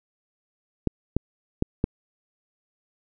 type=clicks; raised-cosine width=3 ms; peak=-8 dBFS; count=4; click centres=0.873 / 1.166 / 1.624 / 1.841 s; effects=none